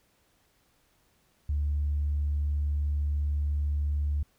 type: tone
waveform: sine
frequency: 73.1 Hz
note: D2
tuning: 7 cents flat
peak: -24 dBFS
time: 1.49-4.23 s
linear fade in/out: 5 ms
effects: tanh soft clip ceiling -21 dBFS + pink hiss -68 dBFS RMS until 4.38 s